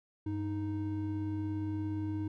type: tone pair together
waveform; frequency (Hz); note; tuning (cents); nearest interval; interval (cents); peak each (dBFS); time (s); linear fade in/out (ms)
triangle; 97.99 / 311.1; G2 / D#4; 0 / 0; octave + minor sixth; 2000; -34 / -33; 0.26-2.28; 5
effects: none